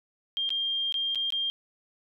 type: tone with dropouts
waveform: sine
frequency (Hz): 3201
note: G7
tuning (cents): +36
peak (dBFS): -26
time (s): 0.37-1.5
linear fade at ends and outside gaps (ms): 0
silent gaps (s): 0.492-0.504 / 0.924-0.942 / 1.148-1.156 / 1.304-1.323
effects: none